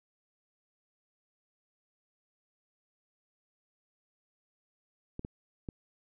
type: clicks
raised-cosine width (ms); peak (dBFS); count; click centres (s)
3; -25; 3; 5.194 / 5.249 / 5.688
effects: none